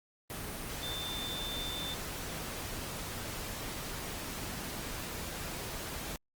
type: tone in noise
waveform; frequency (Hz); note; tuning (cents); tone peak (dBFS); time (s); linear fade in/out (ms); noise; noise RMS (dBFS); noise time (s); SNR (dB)
sine; 3557; A7; +18; -38; 0.83-1.94; 0; pink; -40; 0.3-6.16; -1
effects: Opus 32 kbps